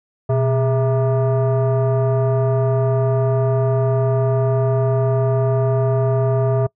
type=tone with frequency modulation; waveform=sine; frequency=123.47 Hz; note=B2; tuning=in tune; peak=-13 dBFS; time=0.29-6.67 s; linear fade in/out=10 ms; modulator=533 Hz; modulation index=0.97; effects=noise-tail reverb RT60 0.1 s tail -26 dB re dry + tanh soft clip ceiling -10 dBFS